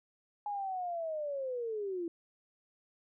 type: linear sweep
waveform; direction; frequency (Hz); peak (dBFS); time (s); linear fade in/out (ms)
sine; down; 836 to 329.6; -34; 0.46-2.08; 2
effects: none